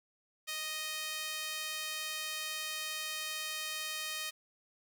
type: tone with high-pass filter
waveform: sawtooth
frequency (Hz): 622.3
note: D#5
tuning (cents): 0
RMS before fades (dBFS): -39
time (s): 0.47-4.31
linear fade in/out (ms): 20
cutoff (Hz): 2400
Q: 0.95
effects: none